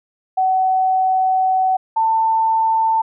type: tone pair in turn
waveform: sine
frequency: 753 / 892.9 Hz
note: F#5 / A5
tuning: +30 / +25 cents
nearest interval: minor third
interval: 295 cents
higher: second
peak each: -13 dBFS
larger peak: neither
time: 0.37-1.77 / 1.96-3.02 s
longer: first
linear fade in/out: 10 ms
effects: none